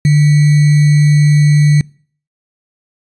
sine tone with sample-and-hold, 148.2 Hz, D3, 16 cents sharp, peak -5 dBFS, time 0.05-1.81 s, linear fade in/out 2 ms, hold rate 2100 Hz, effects noise-tail reverb RT60 0.5 s tail -25 dB re dry + resampled to 22050 Hz

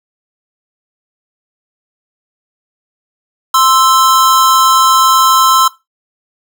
square tone pair together, 1046.5 / 1318.5 Hz, C6 / E6, 0 / 0 cents, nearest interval major third, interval 400 cents, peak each -10 dBFS, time 3.54-5.68 s, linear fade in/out 5 ms, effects noise-tail reverb RT60 0.2 s tail -17 dB re dry

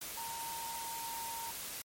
sine tone in noise, 920 Hz, A#5, 23 cents flat, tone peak -41 dBFS, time 0.17-1.51 s, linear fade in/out 5 ms, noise white, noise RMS -43 dBFS, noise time 0.01-1.82 s, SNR -1 dB, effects MP3 64 kbps

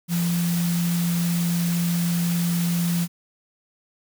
sine tone in noise, 172 Hz, F3, 26 cents flat, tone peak -20 dBFS, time 0.08-3.08 s, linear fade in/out 50 ms, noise white, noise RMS -32 dBFS, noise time 0.08-3.08 s, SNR +9 dB, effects none

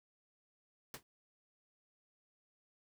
pink noise with exponential decay, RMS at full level -40 dBFS, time 0.94-1.03 s, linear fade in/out 1 ms, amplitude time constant 19 ms, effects high-pass 100 Hz 12 dB/octave

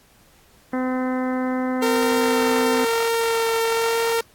harmonic tone, 255.9 Hz, C4, 38 cents flat, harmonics 1 / 2 / 3 / 4 / 5 / 6 / 7 / 8, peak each -22 / -28 / -32 / -34 / -36 / -38 / -39 / -40 dBFS, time 0.73-2.85 s, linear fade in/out 5 ms
sawtooth tone with vibrato, 457.3 Hz, A#4, 33 cents flat, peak -15 dBFS, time 1.82-4.21 s, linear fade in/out 5 ms, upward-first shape sine, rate 1 Hz, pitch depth 10 cents each way
effects pink hiss -55 dBFS RMS until 4.34 s + AAC 64 kbps

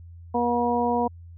harmonic tone, 240 Hz, B3, 49 cents flat, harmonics 1 / 2 / 3 / 4, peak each -26 / -26 / -26 / -26 dBFS, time 0.34-1.08 s, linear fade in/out 10 ms, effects added 85 Hz sine -41 dBFS peak until 1.37 s

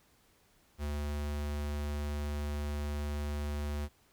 square tone, 73.42 Hz, D2, in tune, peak -34 dBFS, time 0.78-3.89 s, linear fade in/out 50 ms, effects pink hiss -67 dBFS RMS until 4.12 s

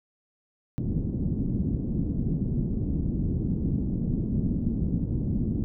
white low-pass noise, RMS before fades -27 dBFS, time 0.78-5.64 s, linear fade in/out 0 ms, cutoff 250 Hz, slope 24 dB/octave, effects none

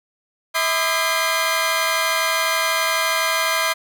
25% pulse tone cluster, 649 / 1008 / 1211 / 1614 / 2088 Hz, E5 / B5 / D#6 / G#6 / C7, -27 / +35 / -47 / -50 / -4 cents, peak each -21 dBFS, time 0.54-3.74 s, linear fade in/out 20 ms, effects none

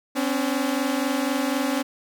sawtooth tone pair together, 259.4 / 283.4 Hz, C4 / C#4, -15 / +38 cents, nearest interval major second, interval 153 cents, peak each -21 dBFS, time 0.15-1.83 s, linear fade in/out 20 ms, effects none

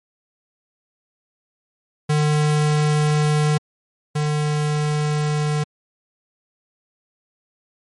square tone pair in turn, 150.5 / 149.97 Hz, D3 / D3, +43 / +37 cents, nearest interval unison, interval 6 cents, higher first, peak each -16 / -19 dBFS, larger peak first, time 2.09-3.58 / 4.15-5.64 s, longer neither, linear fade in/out 10 ms, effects MP3 48 kbps

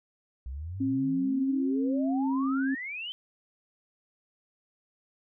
sine exponential sweep, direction up, 60.9 to 3136 Hz, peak -34 dBFS, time 0.46-3.12 s, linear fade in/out 0 ms
sine tone, 268.3 Hz, C4, 44 cents sharp, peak -25 dBFS, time 0.8-2.75 s, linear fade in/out 10 ms
effects none

